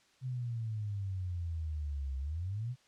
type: exponential two-way sweep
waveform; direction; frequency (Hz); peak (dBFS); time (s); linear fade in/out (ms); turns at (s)
sine; down then up; 130.8 to 65.7 to 130.8; -34; 0.21-2.76; 50; 2.18
effects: white hiss -67 dBFS RMS until 2.87 s + low-pass 6000 Hz 12 dB/octave